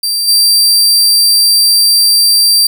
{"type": "tone with level steps", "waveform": "sawtooth", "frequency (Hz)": 4699, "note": "D8", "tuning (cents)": 0, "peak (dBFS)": [-9, -3], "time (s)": [0.03, 2.67], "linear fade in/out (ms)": 5, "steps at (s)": 0.27, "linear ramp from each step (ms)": 20, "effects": ["7-bit"]}